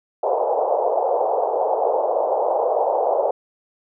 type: band-pass noise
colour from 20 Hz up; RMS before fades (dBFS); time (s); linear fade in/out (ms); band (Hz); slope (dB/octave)
pink; -20; 0.23-3.31; 5; 460 to 860; 48
effects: none